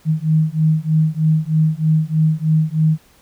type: beating tone pair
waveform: sine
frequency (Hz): 155.56 / 158.76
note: D#3 / D#3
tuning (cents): 0 / +35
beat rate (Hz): 3.2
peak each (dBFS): -16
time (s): 0.05-2.98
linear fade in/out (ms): 50
effects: pink hiss -52 dBFS RMS until 3.21 s